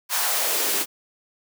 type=noise with high-pass filter sweep; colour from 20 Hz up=white; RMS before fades=-23 dBFS; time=0.09-0.86 s; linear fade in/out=50 ms; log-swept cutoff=1000 to 260 Hz; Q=2; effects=none